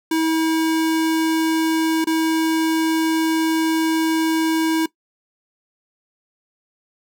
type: tone with dropouts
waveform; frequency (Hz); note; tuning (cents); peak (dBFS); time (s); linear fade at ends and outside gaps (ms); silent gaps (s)
square; 321.7; E4; -42; -17; 0.11-4.86; 5; 2.044-2.07
effects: noise-tail reverb RT60 0.1 s tail -19 dB re dry